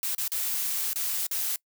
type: noise with dropouts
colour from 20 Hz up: blue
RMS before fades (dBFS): -29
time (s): 0.03-1.56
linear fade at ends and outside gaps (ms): 1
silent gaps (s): 0.149-0.181 / 0.279-0.318 / 0.932-0.958 / 1.267-1.312
effects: noise-tail reverb RT60 0.1 s tail -24 dB re dry